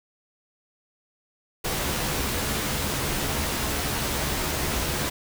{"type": "noise with comb filter", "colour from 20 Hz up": "pink", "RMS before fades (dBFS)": -27, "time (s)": [1.64, 5.1], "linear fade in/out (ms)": 10, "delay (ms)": 14, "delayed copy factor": 0.5, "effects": []}